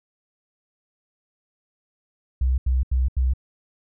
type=tone bursts; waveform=sine; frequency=64 Hz; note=C2; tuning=38 cents flat; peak=-17 dBFS; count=4; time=2.41-3.336 s; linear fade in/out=5 ms; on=170 ms; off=82 ms; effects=none